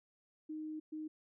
sine tone bursts at uneven times, 310 Hz, D#4, 6 cents flat, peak -40 dBFS, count 2, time 0.49-0.8 / 0.92-1.08 s, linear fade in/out 10 ms, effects none

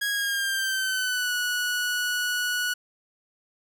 sawtooth tone with pitch glide, 1649 to 1469.1 Hz, G#6 to F#6, -13 to -13 cents, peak -21 dBFS, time 0.01-2.74 s, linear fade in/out 10 ms, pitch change -200 cents, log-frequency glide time 0.12-1.33 s, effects none

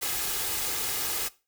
white noise with comb filter, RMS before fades -30 dBFS, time 0.01-1.29 s, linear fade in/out 20 ms, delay 2.4 ms, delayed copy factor +0.5, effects noise-tail reverb RT60 0.3 s tail -19 dB re dry

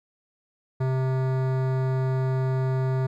sine tone with hard clipping, 130.81 Hz, C3, in tune, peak -24 dBFS, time 0.8-3.07 s, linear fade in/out 10 ms, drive 17 dB, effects none

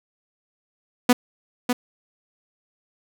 sawtooth tone with echo, 246.9 Hz, B3, in tune, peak -8 dBFS, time 1.09-1.13 s, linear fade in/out 5 ms, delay 600 ms, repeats 1, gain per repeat -7 dB, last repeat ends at 1.73 s, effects none

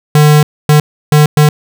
square tone bursts at uneven times, 150 Hz, D3, 37 cents sharp, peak -4 dBFS, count 4, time 0.15-0.43 / 0.69-0.8 / 1.12-1.26 / 1.37-1.49 s, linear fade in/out 2 ms, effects none

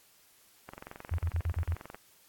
click train, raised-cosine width 0.5 ms, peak -28 dBFS, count 29, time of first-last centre 0.69-1.946 s, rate 22.3 Hz
sine tone bursts, 83.9 Hz, E2, 31 cents sharp, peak -27 dBFS, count 6, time 1.11-1.749 s, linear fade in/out 10 ms, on 74 ms, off 39 ms
effects white hiss -62 dBFS RMS until 2.28 s + AAC 64 kbps

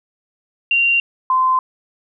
sine tone pair in turn, 2766 / 1033.5 Hz, F7 / C6, -17 / -22 cents, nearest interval octave + perfect fourth, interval 1705 cents, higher first, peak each -12 dBFS, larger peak neither, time 0.71-1 / 1.3-1.59 s, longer neither, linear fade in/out 2 ms, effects none

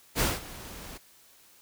pink noise with ADSR envelope, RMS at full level -24 dBFS, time 0.15-0.98 s, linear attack 55 ms, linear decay 190 ms, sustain -19 dB, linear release 11 ms, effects white hiss -58 dBFS RMS until 1.61 s

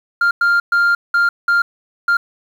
sine tone bursts at uneven times, 1398 Hz, F6, 1 cent sharp, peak -8 dBFS, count 6, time 0.21-0.31 / 0.41-0.6 / 0.72-0.95 / 1.14-1.29 / 1.48-1.62 / 2.08-2.17 s, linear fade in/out 5 ms, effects tanh soft clip ceiling -10 dBFS + 7-bit

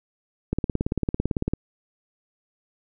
click train, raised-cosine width 3 ms, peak -10 dBFS, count 19, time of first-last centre 0.53-1.536 s, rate 17.9 Hz, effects none

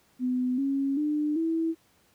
sine tone with pitch steps, 251.8 / 274.6 / 299.4 / 326.5 Hz, B3 / C#4 / D4 / E4, +34 / -16 / +33 / -17 cents, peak -24 dBFS, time 0.19-1.75 s, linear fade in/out 50 ms, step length 390 ms, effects pink hiss -64 dBFS RMS until 2.14 s + high-pass 80 Hz 12 dB/octave

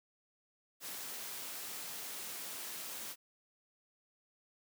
white high-pass noise, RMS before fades -44 dBFS, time 0.8-3.16 s, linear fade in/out 50 ms, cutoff 160 Hz, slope 12 dB/octave, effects none

